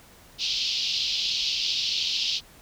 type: band-pass noise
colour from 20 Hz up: white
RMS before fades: -27 dBFS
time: 0.38-2.41 s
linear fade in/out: 50 ms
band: 2800 to 5100 Hz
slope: 48 dB/octave
effects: pink hiss -52 dBFS RMS until 2.61 s

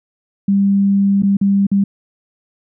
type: tone with dropouts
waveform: sine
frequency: 198.2 Hz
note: G3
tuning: 19 cents sharp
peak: -10 dBFS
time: 0.48-1.84 s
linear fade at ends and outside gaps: 5 ms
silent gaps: 1.223-1.232 / 1.37-1.412 / 1.668-1.715 s
effects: none

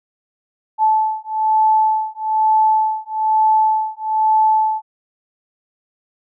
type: beating tone pair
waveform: sine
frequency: 870 / 871.1 Hz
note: A5 / A5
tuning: -20 / -18 cents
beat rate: 1.1 Hz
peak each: -16 / -16 dBFS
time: 0.78-4.82 s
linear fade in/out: 50 ms
effects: none

